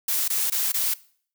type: noise bursts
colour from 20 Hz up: blue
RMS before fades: -24 dBFS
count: 4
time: 0.08-0.94 s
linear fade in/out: 5 ms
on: 200 ms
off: 20 ms
effects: noise-tail reverb RT60 0.5 s tail -20 dB re dry